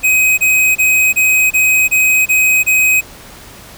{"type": "tone bursts", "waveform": "square", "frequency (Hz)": 2524, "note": "D#7", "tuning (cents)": 24, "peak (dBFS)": -9, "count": 8, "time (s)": [0.03, 3.012], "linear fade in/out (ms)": 20, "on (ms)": 350, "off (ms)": 26, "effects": ["pink hiss -36 dBFS RMS until 3.77 s"]}